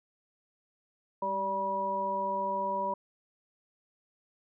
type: harmonic tone with a mistuned harmonic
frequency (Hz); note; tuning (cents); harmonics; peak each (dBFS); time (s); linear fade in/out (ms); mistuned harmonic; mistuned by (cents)
193.9; G3; -19; 1 / 2 / 3 / 5; -42 / -42 / -35 / -30; 1.22-2.94; 5; 1; +34
effects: none